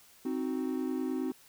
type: chord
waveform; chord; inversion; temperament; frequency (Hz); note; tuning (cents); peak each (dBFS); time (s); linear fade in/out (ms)
triangle; C diminished; none; equal; 261.6 / 311.1 / 370; C4 / Eb4 / Gb4; 0 / 0 / 0; -31 / -34 / -35; 0.25-1.32; 5
effects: white hiss -59 dBFS RMS until 1.48 s